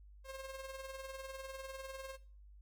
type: tone with tremolo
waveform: sawtooth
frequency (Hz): 534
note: C5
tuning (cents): +35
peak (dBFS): -39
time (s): 0.24-2.18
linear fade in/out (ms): 50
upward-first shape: sine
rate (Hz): 20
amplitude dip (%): 55
effects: noise-tail reverb RT60 0.4 s tail -18 dB re dry + added 50 Hz sine -55 dBFS peak until 2.61 s